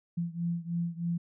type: beating tone pair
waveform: sine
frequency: 169.4 / 172.6 Hz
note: E3 / F3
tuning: +48 / -20 cents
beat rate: 3.2 Hz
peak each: -32 / -34 dBFS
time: 0.17-1.18 s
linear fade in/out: 10 ms
effects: none